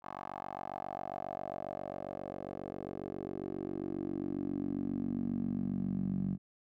10% pulse tone with band-pass filter sweep, 47.4 Hz, F#1, 43 cents sharp, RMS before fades -38 dBFS, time 0.02-6.38 s, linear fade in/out 50 ms, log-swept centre 960 to 180 Hz, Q 4, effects none

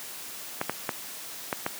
clicks, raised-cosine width 0.5 ms, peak -11 dBFS, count 5, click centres 0.614 / 0.696 / 0.892 / 1.528 / 1.664 s, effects white hiss -40 dBFS RMS until 1.79 s + high-pass 150 Hz 12 dB/octave

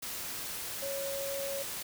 sine tone in noise, 553 Hz, C#5, 4 cents flat, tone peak -35 dBFS, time 0.82-1.63 s, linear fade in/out 10 ms, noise white, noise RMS -39 dBFS, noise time 0.02-1.83 s, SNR +1 dB, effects none

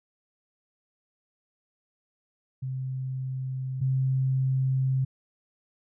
sine tone pair in turn, 130.81 / 131.95 Hz, C3 / C3, 0 / +15 cents, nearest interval unison, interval 15 cents, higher second, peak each -29 / -22 dBFS, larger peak second, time 2.62-3.81 / 3.81-5.05 s, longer second, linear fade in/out 10 ms, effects none

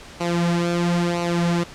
sawtooth tone with flanger, 172.6 Hz, F3, 20 cents flat, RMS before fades -21 dBFS, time 0.2-1.64 s, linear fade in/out 10 ms, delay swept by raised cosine 0.58 to 4.78 ms, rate 1 Hz, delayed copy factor -0.7, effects pink hiss -41 dBFS RMS until 1.74 s + low-pass 7000 Hz 12 dB/octave

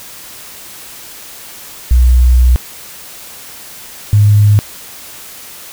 sine tone pair in turn, 61.74 / 103.83 Hz, B1 / G#2, 0 / 0 cents, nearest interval major sixth, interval 900 cents, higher second, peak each -4 dBFS, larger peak neither, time 1.91-2.56 / 4.13-4.59 s, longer first, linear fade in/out 0 ms, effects white hiss -32 dBFS RMS until 5.72 s

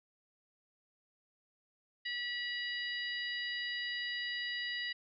harmonic tone with a mistuned harmonic, 970 Hz, B5, 31 cents flat, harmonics 2 / 3 / 4 / 5, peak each -38 / -42 / -44 / -46 dBFS, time 2.05-4.93 s, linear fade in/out 10 ms, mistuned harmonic 5, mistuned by -17 cents, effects none

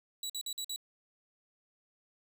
25% pulse tone bursts, 3921 Hz, B7, 13 cents flat, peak -32 dBFS, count 5, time 0.23-0.761 s, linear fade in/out 2 ms, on 67 ms, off 49 ms, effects none

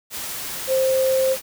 sine tone in noise, 526 Hz, C5, 9 cents sharp, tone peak -16 dBFS, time 0.67-1.37 s, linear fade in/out 50 ms, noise white, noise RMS -30 dBFS, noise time 0.1-1.42 s, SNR +11 dB, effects none

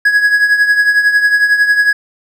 triangle tone with tremolo, 1668 Hz, G#6, 7 cents sharp, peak -3 dBFS, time 0.05-1.93 s, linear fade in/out 5 ms, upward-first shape triangle, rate 11 Hz, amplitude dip 70%, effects none

